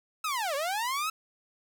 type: linear two-way sweep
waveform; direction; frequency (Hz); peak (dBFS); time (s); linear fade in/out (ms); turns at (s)
sawtooth; down then up; 1318.5 to 536 to 1318.5; -25; 0.24-1.1; 5; 0.55
effects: 11-bit